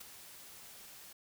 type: noise with ADSR envelope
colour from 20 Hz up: white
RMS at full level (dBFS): -45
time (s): 0-1.13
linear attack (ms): 13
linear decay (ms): 7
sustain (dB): -8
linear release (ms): 7
effects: none